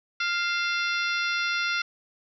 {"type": "harmonic tone with a mistuned harmonic", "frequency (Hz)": 698.5, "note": "F5", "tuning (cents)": 0, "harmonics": [2, 3, 4, 5, 6, 7, 8], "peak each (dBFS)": [-27, -31, -33, -35, -37, -38, -39], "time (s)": [0.2, 1.82], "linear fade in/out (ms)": 5, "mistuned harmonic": 4, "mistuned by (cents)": -55, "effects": []}